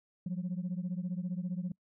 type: beating tone pair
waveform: sine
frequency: 174.61 / 189.61 Hz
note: F3 / F#3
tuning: 0 / +43 cents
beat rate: 15 Hz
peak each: -34 / -36 dBFS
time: 0.26-1.72 s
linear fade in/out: 5 ms
effects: noise-tail reverb RT60 0.1 s tail -26 dB re dry + tanh soft clip ceiling -29 dBFS